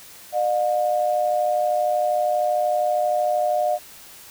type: tone pair together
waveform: sine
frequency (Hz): 604.2 / 717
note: D5 / F5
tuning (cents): +49 / +45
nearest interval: minor third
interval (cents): 296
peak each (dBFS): -21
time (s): 0.32-3.79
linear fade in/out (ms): 50
effects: white hiss -44 dBFS RMS until 4.3 s